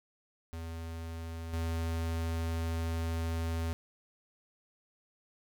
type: tone with level steps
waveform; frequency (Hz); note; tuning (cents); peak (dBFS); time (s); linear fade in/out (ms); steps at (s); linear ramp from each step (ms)
square; 82.41; E2; 0; -39 / -32; 0.53-3.73; 0; 1.53; 5
effects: none